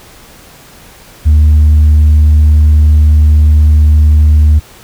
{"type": "tone with tanh clipping", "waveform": "sine", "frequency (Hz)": 75.9, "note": "D#2", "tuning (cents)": -42, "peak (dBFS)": -3, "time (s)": [1.25, 4.6], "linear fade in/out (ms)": 20, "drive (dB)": 1, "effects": ["pink hiss -37 dBFS RMS until 4.83 s"]}